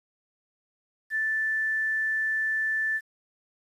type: tone with quantisation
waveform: sine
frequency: 1760 Hz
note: A6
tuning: in tune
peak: -24 dBFS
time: 1.1-3.01 s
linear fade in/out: 50 ms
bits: 9
effects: resampled to 32000 Hz